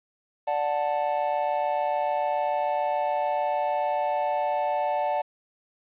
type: chord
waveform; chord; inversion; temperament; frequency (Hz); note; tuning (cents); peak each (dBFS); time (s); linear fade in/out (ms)
triangle; D major; none; just; 587.3 / 734.2 / 881; D5 / F#5 / A5; 0 / -14 / +2; -26; 0.47-5.22; 10
effects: resampled to 8000 Hz + 9-bit